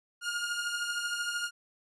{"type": "beating tone pair", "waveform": "sawtooth", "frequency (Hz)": [1418, 1431], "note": ["F6", "F6"], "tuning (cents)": [26, 42], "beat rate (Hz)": 13, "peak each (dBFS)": [-29, -34], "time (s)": [0.21, 1.51], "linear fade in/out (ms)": 50, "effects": ["resampled to 24000 Hz"]}